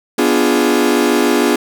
40% pulse chord, B diminished seventh, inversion none, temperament equal, 246.9 / 293.7 / 349.2 / 415.3 Hz, B3 / D4 / F4 / Ab4, 0 / 0 / 0 / 0 cents, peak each -16 dBFS, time 0.18-1.56 s, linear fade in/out 5 ms, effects none

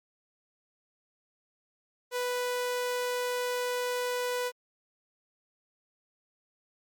sawtooth tone, 493.9 Hz, B4, in tune, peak -25 dBFS, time 2.11-4.52 s, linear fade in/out 50 ms, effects MP3 96 kbps

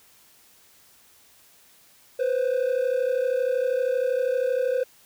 triangle tone pair together, 493.9 / 526.6 Hz, B4 / C5, 0 / +11 cents, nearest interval minor second, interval 111 cents, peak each -21 dBFS, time 2.19-4.84 s, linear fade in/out 10 ms, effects tanh soft clip ceiling -16 dBFS + white hiss -56 dBFS RMS until 5.05 s

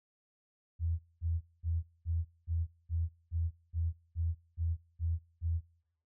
sine tone bursts, 83.3 Hz, E2, 19 cents sharp, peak -29 dBFS, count 12, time 0.79-5.61 s, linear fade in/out 50 ms, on 200 ms, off 220 ms, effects noise-tail reverb RT60 0.8 s tail -24 dB re dry

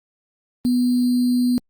sine tone with sample-and-hold, 246.9 Hz, B3, in tune, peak -15 dBFS, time 0.65-1.58 s, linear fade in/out 0 ms, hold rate 4410 Hz, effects Opus 24 kbps

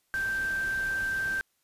sine tone in noise, 1566 Hz, G6, 2 cents flat, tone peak -27 dBFS, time 0.14-1.41 s, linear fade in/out 0 ms, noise pink, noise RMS -43 dBFS, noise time 0.14-1.41 s, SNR +13 dB, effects white hiss -73 dBFS RMS until 1.63 s + resampled to 32000 Hz

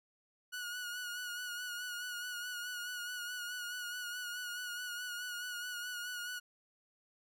sawtooth tone with vibrato, 1457 Hz, F#6, 27 cents flat, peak -36 dBFS, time 0.52-6.4 s, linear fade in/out 20 ms, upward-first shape sine, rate 4.7 Hz, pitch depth 36 cents each way, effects none

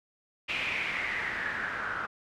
white noise with low-pass filter sweep, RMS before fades -33 dBFS, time 0.48-2.07 s, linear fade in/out 20 ms, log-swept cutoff 2600 to 1400 Hz, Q 6.1, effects none

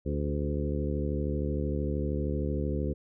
harmonic tone with a mistuned harmonic, 73 Hz, D2, 10 cents flat, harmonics 1 / 2 / 3 / 4 / 5 / 6 / 7, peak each -31 / -34 / -36 / -37 / -38 / -39 / -39 dBFS, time 0.05-2.94 s, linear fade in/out 20 ms, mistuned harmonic 6, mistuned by -23 cents, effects none

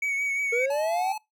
triangle tone with vibrato, 2242 Hz, C#7, 19 cents sharp, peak -23 dBFS, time 0.02-0.66 s, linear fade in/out 5 ms, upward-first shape triangle, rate 5.7 Hz, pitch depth 35 cents each way
triangle linear sweep, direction up, 458.3 to 790 Hz, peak -22 dBFS, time 0.52-1.13 s, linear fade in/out 10 ms
square tone, 860 Hz, A5, 40 cents flat, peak -32 dBFS, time 0.7-1.18 s, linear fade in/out 5 ms
effects noise-tail reverb RT60 0.2 s tail -24 dB re dry

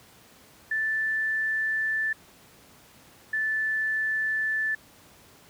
sine tone pair in turn, 1760 / 1753 Hz, A6 / A6, 0 / -7 cents, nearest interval unison, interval 7 cents, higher first, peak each -24 dBFS, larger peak neither, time 0.71-2.13 / 3.33-4.75 s, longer neither, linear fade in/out 5 ms, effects pink hiss -54 dBFS RMS until 5.49 s + high-pass 80 Hz 12 dB/octave

